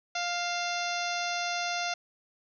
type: harmonic tone with a mistuned harmonic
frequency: 701 Hz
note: F5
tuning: 6 cents sharp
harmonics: 1 / 2 / 3 / 4 / 5 / 6 / 7 / 8 / 9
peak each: -33 / -36 / -38 / -39 / -40 / -41 / -41 / -42 / -43 dBFS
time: 0.15-1.94 s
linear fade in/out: 5 ms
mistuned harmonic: 4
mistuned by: -49 cents
effects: none